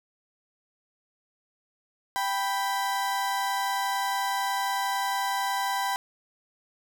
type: tone pair together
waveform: 35% pulse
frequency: 785 / 989 Hz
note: G5 / B5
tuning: +2 / +2 cents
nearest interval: major third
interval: 400 cents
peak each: -27 dBFS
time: 2.16-5.96 s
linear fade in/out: 0 ms
effects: none